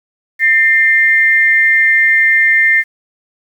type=tone pair together; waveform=sine; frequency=1809 / 2096 Hz; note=A6 / C7; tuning=+48 / +2 cents; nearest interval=minor third; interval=254 cents; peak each=-10 dBFS; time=0.39-2.84 s; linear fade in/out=50 ms; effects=7-bit